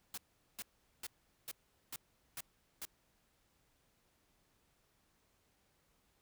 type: noise bursts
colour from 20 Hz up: white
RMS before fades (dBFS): -44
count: 7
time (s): 0.14-2.852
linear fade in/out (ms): 2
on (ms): 36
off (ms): 410
effects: pink hiss -75 dBFS RMS until 6.21 s